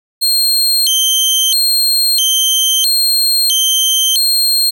sawtooth tone with vibrato, 3634 Hz, A#7, 45 cents flat, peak -7 dBFS, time 0.21-4.71 s, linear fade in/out 20 ms, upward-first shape square, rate 0.76 Hz, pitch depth 260 cents each way, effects none

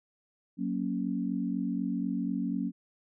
sine chord, F# major, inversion none, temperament equal, 185 / 233.1 / 277.2 Hz, F#3 / A#3 / C#4, 0 / 0 / 0 cents, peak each -33 dBFS, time 0.57-2.72 s, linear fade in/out 50 ms, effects none

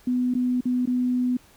sine tone with dropouts, 249.3 Hz, B3, 16 cents sharp, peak -20 dBFS, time 0.07-1.37 s, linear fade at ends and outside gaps 5 ms, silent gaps 0.34-0.35 / 0.608-0.654 / 0.857-0.873 s, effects pink hiss -55 dBFS RMS until 1.56 s

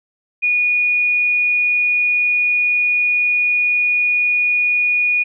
sine tone, 2454 Hz, D#7, 25 cents flat, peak -13 dBFS, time 0.42-5.24 s, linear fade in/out 20 ms, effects none

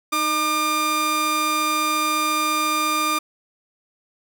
sawtooth tone pair together, 308.6 / 1200 Hz, D#4 / D6, -14 / +37 cents, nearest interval 2 octaves, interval 2351 cents, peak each -24 / -16 dBFS, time 0.12-3.19 s, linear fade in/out 10 ms, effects none

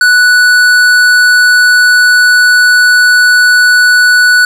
triangle tone with tanh clipping, 1480 Hz, F#6, in tune, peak -5 dBFS, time 0.01-4.45 s, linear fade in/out 2 ms, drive 18 dB, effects none

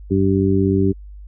harmonic tone, 96.7 Hz, G2, 23 cents flat, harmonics 1 / 2 / 3 / 4, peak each -19 / -19 / -19 / -19 dBFS, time 0.1-0.93 s, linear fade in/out 20 ms, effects added 50 Hz sine -34 dBFS peak until 1.27 s

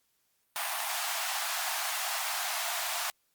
pink high-pass noise, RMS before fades -33 dBFS, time 0.56-3.1 s, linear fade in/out 0 ms, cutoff 650 Hz, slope 96 dB/octave, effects white hiss -74 dBFS RMS until 3.34 s + Opus 48 kbps

